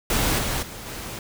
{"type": "noise with level steps", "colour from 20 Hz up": "pink", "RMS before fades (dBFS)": [-22, -26, -37, -34], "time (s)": [0.1, 1.19], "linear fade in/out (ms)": 2, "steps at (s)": [0.38, 0.62, 0.86], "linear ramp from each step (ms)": 10, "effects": []}